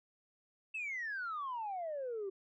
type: exponential sweep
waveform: sine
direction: down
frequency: 2683 to 376.7 Hz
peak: -36 dBFS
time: 0.74-2.3 s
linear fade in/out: 10 ms
effects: tanh soft clip ceiling -34 dBFS